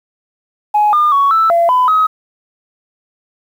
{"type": "tone with pitch steps", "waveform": "sine", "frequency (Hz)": [839, 1208, 1117, 1320, 681, 1004, 1269], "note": ["G#5", "D6", "C#6", "E6", "F5", "B5", "D#6"], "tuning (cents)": [17, 48, 13, 2, -44, 28, 34], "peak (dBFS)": -7, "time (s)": [0.74, 2.07], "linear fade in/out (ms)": 10, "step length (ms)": 190, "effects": ["tanh soft clip ceiling -4 dBFS", "7-bit"]}